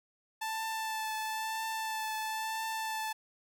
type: tone with vibrato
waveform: sawtooth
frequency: 880 Hz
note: A5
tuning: in tune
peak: -30 dBFS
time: 0.41-3.13 s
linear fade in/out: 10 ms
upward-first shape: triangle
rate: 1 Hz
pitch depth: 19 cents each way
effects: none